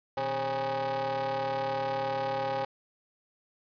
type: ring-modulated tone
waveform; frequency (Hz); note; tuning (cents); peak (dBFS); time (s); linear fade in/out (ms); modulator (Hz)
40% pulse; 139.1; C#3; +6; -25; 0.17-2.65; 5; 677
effects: resampled to 11025 Hz + 9-bit

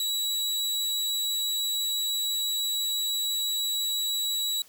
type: tone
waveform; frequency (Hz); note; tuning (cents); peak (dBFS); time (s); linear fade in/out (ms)
sawtooth; 3902; B7; -22; -23; 0-4.62; 2
effects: white hiss -55 dBFS RMS until 4.68 s

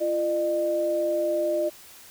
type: tone pair together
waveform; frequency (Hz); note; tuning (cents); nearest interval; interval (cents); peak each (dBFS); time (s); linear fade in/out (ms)
sine; 342.4 / 606; F4 / D#5; -34 / -46; minor seventh; 988; -28 / -23; 0-1.7; 20
effects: white hiss -48 dBFS RMS until 2.1 s

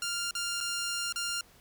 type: tone with dropouts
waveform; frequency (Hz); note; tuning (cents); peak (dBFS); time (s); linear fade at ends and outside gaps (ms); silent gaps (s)
10% pulse; 1396.9; F6; 0; -23; 0.02-1.41; 2; 0.31-0.351 / 0.605-0.609 / 1.125-1.159
effects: pink hiss -59 dBFS RMS until 1.6 s

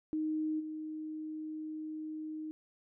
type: tone with level steps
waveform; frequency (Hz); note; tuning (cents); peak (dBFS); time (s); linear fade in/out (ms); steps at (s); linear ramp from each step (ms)
sine; 310.9; D#4; -1; -31 / -38; 0.13-2.51; 0; 0.59; 20
effects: none

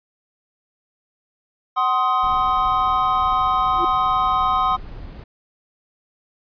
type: chord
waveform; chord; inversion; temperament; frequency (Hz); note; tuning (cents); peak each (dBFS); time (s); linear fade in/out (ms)
triangle; C diminished; second; just; 753.5 / 1046.5 / 1255.8; Gb5 / C6 / Eb6; +31 / 0 / +16; -21 / -18 / -18; 1.76-4.77; 20
type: noise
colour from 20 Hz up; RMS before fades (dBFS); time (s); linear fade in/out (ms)
brown; -35; 2.23-5.24; 5
type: tone with exponential growth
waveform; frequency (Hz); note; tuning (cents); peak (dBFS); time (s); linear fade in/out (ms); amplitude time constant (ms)
sine; 346; F4; -16; -19; 3.71-3.85; 5; 30
effects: resampled to 11025 Hz

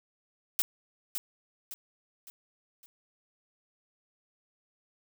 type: noise with echo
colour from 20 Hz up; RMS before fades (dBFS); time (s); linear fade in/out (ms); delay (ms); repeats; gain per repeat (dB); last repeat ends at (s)
blue; -27; 0.59-0.62; 0; 560; 4; -7; 2.86
effects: none

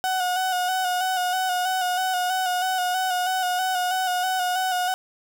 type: tone with vibrato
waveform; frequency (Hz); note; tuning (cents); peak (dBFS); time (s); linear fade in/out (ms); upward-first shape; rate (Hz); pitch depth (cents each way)
35% pulse; 736; F#5; -9; -20; 0.04-4.94; 0; square; 3.1; 30
effects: none

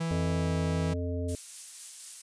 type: tone with pitch glide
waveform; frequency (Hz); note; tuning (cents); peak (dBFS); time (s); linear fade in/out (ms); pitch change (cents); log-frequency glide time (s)
45% pulse; 164.81 to 163.39; E3 to E3; 0 to -15; -29; 0-0.94; 10; -15; 0.3-0.52
type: harmonic tone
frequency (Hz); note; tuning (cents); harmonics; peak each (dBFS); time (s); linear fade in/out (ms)
87.6; F2; +6; 1 / 3 / 5 / 7; -31 / -36 / -38 / -40; 0.11-1.35; 0
type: noise with tremolo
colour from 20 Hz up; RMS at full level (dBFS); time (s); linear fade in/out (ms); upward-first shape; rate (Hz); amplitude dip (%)
violet; -36; 1.28-2.22; 10; triangle; 4.1; 25
effects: resampled to 22050 Hz

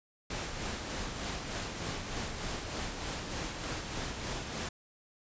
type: noise with tremolo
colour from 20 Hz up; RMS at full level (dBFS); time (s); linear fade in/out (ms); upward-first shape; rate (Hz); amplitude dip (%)
pink; -36; 0.3-4.69; 5; sine; 3.3; 40
effects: resampled to 16000 Hz

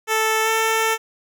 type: tone with pitch glide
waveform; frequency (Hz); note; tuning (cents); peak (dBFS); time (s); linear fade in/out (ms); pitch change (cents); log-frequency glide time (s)
10% pulse; 440 to 445.6; A4 to A4; 0 to +22; -9; 0.07-0.98; 50; +22; 0.43-0.49
effects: none

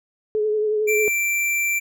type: tone with vibrato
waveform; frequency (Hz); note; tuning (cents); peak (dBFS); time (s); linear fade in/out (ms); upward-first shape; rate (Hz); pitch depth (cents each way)
sine; 426.6; G#4; +46; -18; 0.35-1.08; 0; triangle; 11; 35
type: tone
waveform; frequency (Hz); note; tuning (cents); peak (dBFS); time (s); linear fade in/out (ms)
square; 2349; D7; 0; -20; 0.87-1.8; 20
effects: none

